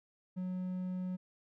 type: tone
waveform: triangle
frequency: 183.4 Hz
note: F#3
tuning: 15 cents flat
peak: -33 dBFS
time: 0.36-1.17 s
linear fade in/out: 20 ms
effects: none